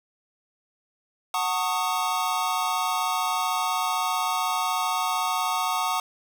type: chord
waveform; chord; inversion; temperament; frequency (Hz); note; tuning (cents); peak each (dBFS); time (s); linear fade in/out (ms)
square; D# half-diminished seventh; first; equal with one note detuned; 740 / 901.6 / 1108.7 / 1244.5; F#5 / A5 / C#6 / D#6; 0 / +42 / 0 / 0; -30; 1.34-6; 2
effects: none